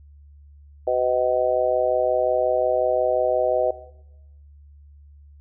harmonic tone, 125.6 Hz, B2, 30 cents sharp, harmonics 3 / 4 / 5 / 6, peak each -29 / -22 / -22 / -28 dBFS, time 0.87-3.71 s, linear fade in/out 5 ms, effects noise-tail reverb RT60 0.9 s tail -17 dB re dry + added 72 Hz sine -45 dBFS peak until 5.4 s

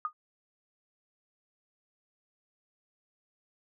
sine tone with exponential decay, 1230 Hz, D#6, 20 cents flat, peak -25 dBFS, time 0.05-0.13 s, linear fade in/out 1 ms, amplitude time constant 16 ms, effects none

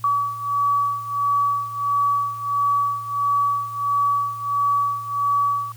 sine beating tone pair, 1140 / 1141.5 Hz, C#6 / D6, +48 / -50 cents, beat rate 1.5 Hz, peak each -24 / -20 dBFS, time 0.04-5.72 s, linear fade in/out 2 ms, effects added 114 Hz sine -39 dBFS peak until 5.76 s + white hiss -50 dBFS RMS until 5.76 s

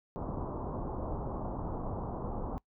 pink low-pass noise, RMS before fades -37 dBFS, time 0.16-2.58 s, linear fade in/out 0 ms, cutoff 1100 Hz, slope 48 dB/octave, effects noise-tail reverb RT60 0.1 s tail -22 dB re dry

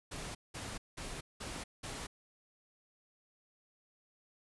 pink noise bursts, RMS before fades -43 dBFS, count 5, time 0.11-2.07 s, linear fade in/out 10 ms, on 240 ms, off 190 ms, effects resampled to 24000 Hz

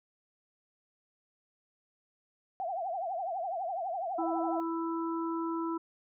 sine tone with vibrato, 721 Hz, F#5, 45 cents flat, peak -32 dBFS, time 2.6-4.6 s, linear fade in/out 0 ms, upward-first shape triangle, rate 12 Hz, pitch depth 200 cents each way
harmonic tone, 330.4 Hz, E4, 4 cents sharp, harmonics 1 / 3 / 4, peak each -32 / -38 / -41 dBFS, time 4.18-5.78 s, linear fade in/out 10 ms
effects none

